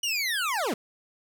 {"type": "linear sweep", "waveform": "25% pulse", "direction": "down", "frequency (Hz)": [2954, 182.4], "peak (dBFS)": -22, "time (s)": [0.03, 0.74], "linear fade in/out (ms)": 5, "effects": []}